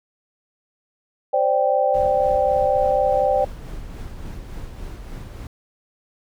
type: chord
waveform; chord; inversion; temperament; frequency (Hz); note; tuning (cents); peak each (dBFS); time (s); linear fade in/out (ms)
sine; C suspended second; none; equal; 523.3 / 587.3 / 784; C5 / D5 / G5; 0 / 0 / 0; -20; 1.33-3.45; 10
type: noise with tremolo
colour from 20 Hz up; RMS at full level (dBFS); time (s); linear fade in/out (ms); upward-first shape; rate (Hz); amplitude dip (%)
brown; -32; 1.94-5.47; 2; sine; 3.5; 35
effects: none